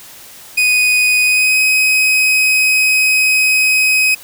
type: tone with pitch glide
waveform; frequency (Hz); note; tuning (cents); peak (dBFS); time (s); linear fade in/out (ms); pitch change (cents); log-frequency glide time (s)
40% pulse; 2489 to 2527; D#7 to D#7; 0 to +26; -9; 0.57-4.15; 10; +26; 1.22-1.6
effects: white hiss -37 dBFS RMS until 4.23 s